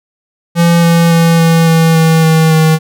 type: tone with pitch steps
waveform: square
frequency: 170 / 168.34 / 166.69 / 165.07 / 163.45 / 161.85 / 160.27 / 158.71 Hz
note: F3 / E3 / E3 / E3 / E3 / E3 / E3 / D#3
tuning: -46 / +37 / +20 / +3 / -14 / -31 / -48 / +35 cents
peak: -6 dBFS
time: 0.55-2.79 s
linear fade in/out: 50 ms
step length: 280 ms
effects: none